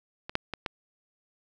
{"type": "clicks", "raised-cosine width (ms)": 0.3, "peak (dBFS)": [-21, -9, -17, -14], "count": 4, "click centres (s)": [0.295, 0.354, 0.537, 0.662], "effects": []}